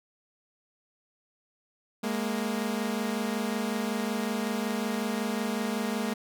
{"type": "tone pair together", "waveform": "sawtooth", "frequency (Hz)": [207.5, 232.9], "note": ["G#3", "A#3"], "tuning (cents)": [-1, -1], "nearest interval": "major second", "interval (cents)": 200, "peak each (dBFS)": -27, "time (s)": [2.03, 6.14], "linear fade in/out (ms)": 10, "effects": []}